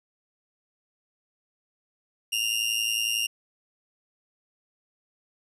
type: tone with amplitude modulation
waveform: sawtooth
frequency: 2806 Hz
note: F7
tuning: 8 cents sharp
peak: -18 dBFS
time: 2.32-3.27 s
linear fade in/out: 10 ms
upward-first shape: sine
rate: 111 Hz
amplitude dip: 70%
effects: resampled to 32000 Hz + 10-bit